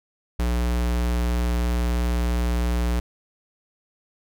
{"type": "tone", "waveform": "square", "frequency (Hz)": 59.8, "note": "A#1", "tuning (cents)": 45, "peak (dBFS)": -21, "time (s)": [0.39, 3], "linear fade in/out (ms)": 5, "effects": []}